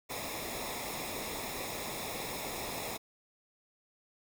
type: noise with comb filter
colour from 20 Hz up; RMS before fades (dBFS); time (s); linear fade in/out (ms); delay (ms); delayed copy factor
pink; -39; 0.09-2.98; 20; 0.66; -0.7
effects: none